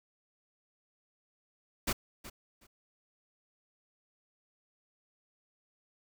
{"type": "noise with echo", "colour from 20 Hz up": "pink", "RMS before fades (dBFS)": -31, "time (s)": [1.87, 1.93], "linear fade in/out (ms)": 10, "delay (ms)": 370, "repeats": 2, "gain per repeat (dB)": -15, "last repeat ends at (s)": 2.67, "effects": []}